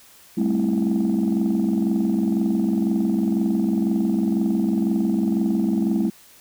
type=chord; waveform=sine; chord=A minor seventh; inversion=third; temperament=just; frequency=198 / 220 / 264 / 330 Hz; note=G3 / A3 / C4 / E4; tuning=+18 / 0 / +16 / +2 cents; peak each=-21 / -21 / -25 / -23 dBFS; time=0.37-6.1 s; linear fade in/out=10 ms; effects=tanh soft clip ceiling -13 dBFS + white hiss -50 dBFS RMS until 6.4 s